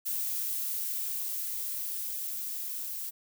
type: noise with level ramp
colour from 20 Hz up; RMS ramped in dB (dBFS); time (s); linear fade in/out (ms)
violet; -32 to -37; 0.05-3.11; 20
effects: none